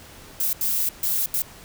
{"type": "noise bursts at uneven times", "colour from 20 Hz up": "violet", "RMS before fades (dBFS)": -23, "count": 4, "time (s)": [[0.4, 0.53], [0.61, 0.89], [1.03, 1.26], [1.34, 1.42]], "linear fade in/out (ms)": 2, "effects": ["pink hiss -45 dBFS RMS until 1.64 s"]}